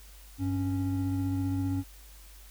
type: tone pair together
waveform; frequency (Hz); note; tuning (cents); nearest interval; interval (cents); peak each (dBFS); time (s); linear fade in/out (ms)
triangle; 97.3 / 276.7; G2 / C#4; -12 / -3; octave + tritone; 1809; -28; 0.38-1.84; 50
effects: added 50 Hz sine -49 dBFS peak until 2.5 s + white hiss -55 dBFS RMS until 2.5 s